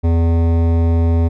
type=tone with hard clipping; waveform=sine; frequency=83.4 Hz; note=E2; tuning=21 cents sharp; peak=-13 dBFS; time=0.03-1.29 s; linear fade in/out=20 ms; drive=15 dB; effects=none